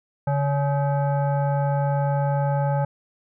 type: tone with frequency modulation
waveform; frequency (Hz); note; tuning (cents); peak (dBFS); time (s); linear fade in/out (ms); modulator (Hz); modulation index
sine; 142.1; C#3; +43; -19; 0.27-2.85; 5; 706; 0.87
effects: none